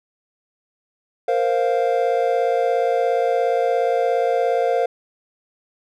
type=chord; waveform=triangle; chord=Bb suspended second; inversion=none; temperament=equal; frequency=466.2 / 523.3 / 698.5 Hz; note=Bb4 / C5 / F5; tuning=0 / 0 / 0 cents; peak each=-19 dBFS; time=1.28-4.86 s; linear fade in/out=5 ms; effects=none